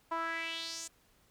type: tone with band-pass filter sweep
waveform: sawtooth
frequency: 329.6 Hz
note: E4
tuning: in tune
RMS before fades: -38 dBFS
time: 0.11-0.88 s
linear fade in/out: 10 ms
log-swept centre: 1000 to 7700 Hz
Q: 3.5
effects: pink hiss -68 dBFS RMS until 1.3 s